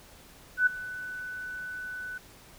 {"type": "tone with ADSR envelope", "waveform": "sine", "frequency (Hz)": 1495, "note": "F#6", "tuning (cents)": 17, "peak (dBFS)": -17, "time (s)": [0.57, 2.18], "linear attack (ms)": 94, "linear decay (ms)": 12, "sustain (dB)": -18, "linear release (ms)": 5, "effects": ["pink hiss -53 dBFS RMS until 2.58 s"]}